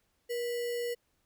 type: tone with sample-and-hold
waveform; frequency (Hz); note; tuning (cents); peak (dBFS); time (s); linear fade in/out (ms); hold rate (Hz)
sine; 477.5; A#4; +42; -31; 0.29-0.95; 20; 2450
effects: pink hiss -75 dBFS RMS until 1.25 s